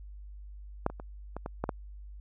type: clicks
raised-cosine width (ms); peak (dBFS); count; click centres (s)
1; -12 / -27 / -28 / -23 / -22 / -16 / -16; 7; 0.864 / 0.9 / 0.999 / 1.366 / 1.461 / 1.64 / 1.692
effects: added 50 Hz sine -43 dBFS peak until 2.2 s